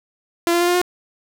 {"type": "tone with pitch steps", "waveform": "sawtooth", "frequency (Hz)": [341.2, 345.4, 349.6, 353.8, 358.2], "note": ["F4", "F4", "F4", "F4", "F4"], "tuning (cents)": [-40, -19, 2, 23, 44], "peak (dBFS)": -11, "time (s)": [0.47, 0.815], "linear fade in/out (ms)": 0, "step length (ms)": 69, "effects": []}